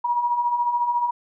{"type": "beating tone pair", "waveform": "sine", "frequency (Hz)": [948, 962], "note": ["A#5", "B5"], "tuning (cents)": [29, -46], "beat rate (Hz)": 14, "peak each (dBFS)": [-28, -20], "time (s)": [0.04, 1.11], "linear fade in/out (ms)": 10, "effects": []}